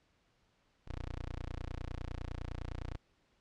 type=tone; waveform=15% pulse; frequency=29.82 Hz; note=A#0; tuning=40 cents sharp; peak=-33 dBFS; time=0.87-2.97 s; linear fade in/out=10 ms; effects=pink hiss -73 dBFS RMS until 3.4 s + low-pass 5000 Hz 12 dB/octave